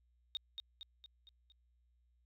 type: tone with echo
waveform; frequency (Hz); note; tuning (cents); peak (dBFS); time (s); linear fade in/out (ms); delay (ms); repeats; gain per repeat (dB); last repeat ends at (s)
sine; 3706; A#7; -11; -36; 0.35-0.37; 0; 230; 5; -5; 1.52
effects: added 60 Hz sine -70 dBFS peak until 2.25 s